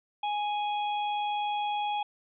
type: harmonic tone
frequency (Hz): 830.6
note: G#5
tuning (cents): 0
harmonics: 1 / 3 / 4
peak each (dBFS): -28 / -41 / -40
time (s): 0.23-2.03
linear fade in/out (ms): 5
effects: none